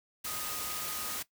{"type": "tone in noise", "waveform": "sine", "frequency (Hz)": 1244.5, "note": "D#6", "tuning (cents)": 0, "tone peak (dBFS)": -45, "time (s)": [0.26, 1.18], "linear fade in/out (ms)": 10, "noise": "white", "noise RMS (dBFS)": -37, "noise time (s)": [0.24, 1.23], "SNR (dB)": -11, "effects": ["noise-tail reverb RT60 0.1 s tail -17 dB re dry"]}